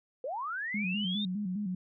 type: linear sweep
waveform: sine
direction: up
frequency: 474.1 to 3724 Hz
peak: -33 dBFS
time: 0.24-1.25 s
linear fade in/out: 2 ms
type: tone with vibrato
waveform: sine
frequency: 195.1 Hz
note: G3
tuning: 8 cents flat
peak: -31 dBFS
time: 0.74-1.75 s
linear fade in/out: 5 ms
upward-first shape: square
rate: 4.9 Hz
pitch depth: 110 cents each way
effects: none